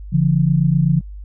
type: tone pair together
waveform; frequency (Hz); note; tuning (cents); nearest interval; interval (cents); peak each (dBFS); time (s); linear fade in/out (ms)
sine; 141.9 / 169.87; C#3 / F3; +41 / -48; minor third; 311; -15; 0.12-1.01; 20
effects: added 50 Hz sine -30 dBFS peak until 1.24 s